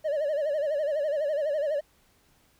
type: tone with vibrato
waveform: triangle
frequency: 593 Hz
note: D5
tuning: 17 cents sharp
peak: -22 dBFS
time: 0.04-1.81 s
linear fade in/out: 20 ms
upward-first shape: sine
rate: 12 Hz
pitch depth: 110 cents each way
effects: tanh soft clip ceiling -19 dBFS + pink hiss -64 dBFS RMS until 2.59 s